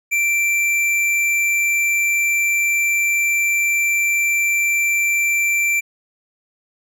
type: tone with tanh clipping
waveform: sine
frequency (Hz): 2349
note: D7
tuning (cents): 0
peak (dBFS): -17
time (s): 0.11-5.81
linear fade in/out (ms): 20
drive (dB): 14
effects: none